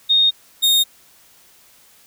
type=tone pair in turn; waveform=sine / 40% pulse; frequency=3700 / 3700 Hz; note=A#7 / A#7; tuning=-14 / -14 cents; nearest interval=unison; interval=0 cents; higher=neither; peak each=-11 dBFS; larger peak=neither; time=0.09-0.31 / 0.62-0.84 s; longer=neither; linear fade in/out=20 ms; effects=white hiss -51 dBFS RMS until 2.06 s